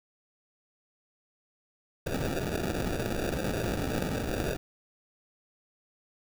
blue noise with sample-and-hold, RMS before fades -31 dBFS, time 2.06-4.57 s, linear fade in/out 10 ms, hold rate 1050 Hz, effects none

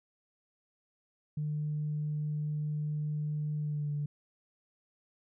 sine tone with pitch glide, 150.4 to 146.54 Hz, D3 to D3, +42 to -3 cents, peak -30 dBFS, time 1.37-4.06 s, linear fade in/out 5 ms, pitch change -45 cents, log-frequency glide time 3.61-3.91 s, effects tanh soft clip ceiling -26 dBFS

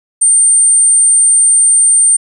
sine tone, 8870 Hz, C#9, in tune, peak -5 dBFS, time 0.21-2.17 s, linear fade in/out 10 ms, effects none

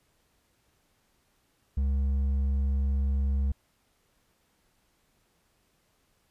sine tone with hard clipping, 68.6 Hz, C#2, 17 cents flat, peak -25 dBFS, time 1.77-3.52 s, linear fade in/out 5 ms, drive 4 dB, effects pink hiss -70 dBFS RMS until 6.3 s + resampled to 32000 Hz

